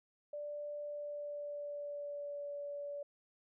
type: tone with pitch glide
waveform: sine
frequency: 587.3 to 574.9 Hz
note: D5 to D5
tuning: 0 to -37 cents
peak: -40 dBFS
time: 0.33-3.03 s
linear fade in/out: 5 ms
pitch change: -37 cents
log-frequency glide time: 0.82-2.52 s
effects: none